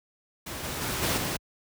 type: noise with level steps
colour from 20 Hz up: pink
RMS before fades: -36 / -33 / -30 / -26 / -30 dBFS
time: 0.46-1.37 s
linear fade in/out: 10 ms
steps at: 0.63 / 0.81 / 1.02 / 1.17 s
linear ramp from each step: 10 ms
effects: high-pass 60 Hz 12 dB/octave